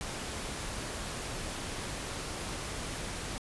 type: noise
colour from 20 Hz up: pink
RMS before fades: -38 dBFS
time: 0.01-3.38 s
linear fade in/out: 0 ms
effects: resampled to 24000 Hz